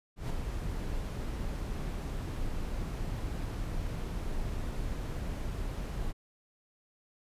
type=noise with ADSR envelope; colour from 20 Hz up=brown; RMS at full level=-31 dBFS; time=0.16-6.13 s; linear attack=140 ms; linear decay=7 ms; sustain=-4 dB; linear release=25 ms; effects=resampled to 32000 Hz